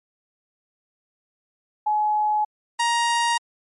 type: tone pair in turn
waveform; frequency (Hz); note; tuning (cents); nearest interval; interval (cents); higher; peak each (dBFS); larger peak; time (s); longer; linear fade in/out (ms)
sine / sawtooth; 847 / 939.5; G#5 / A#5; +34 / +13; major second; 179; second; -18 / -15; second; 1.86-2.45 / 2.79-3.38; neither; 10
effects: MP3 48 kbps